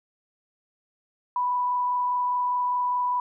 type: tone with frequency modulation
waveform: sine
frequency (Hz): 987.8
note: B5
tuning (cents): 0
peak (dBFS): -22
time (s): 1.36-3.2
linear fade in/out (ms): 2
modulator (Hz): 24.9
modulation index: 0.33
effects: none